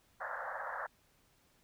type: band-pass noise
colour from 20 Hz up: white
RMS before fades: -41 dBFS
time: 0.2-0.87 s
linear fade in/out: 10 ms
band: 510 to 1800 Hz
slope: 96 dB/octave
effects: pink hiss -70 dBFS RMS until 1.63 s